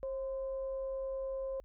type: tone with frequency modulation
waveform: sine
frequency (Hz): 535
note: C5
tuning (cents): +38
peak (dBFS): -35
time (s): 0.03-1.6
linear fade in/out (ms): 0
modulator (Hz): 496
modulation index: 0.23
effects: added 49 Hz sine -56 dBFS peak until 1.64 s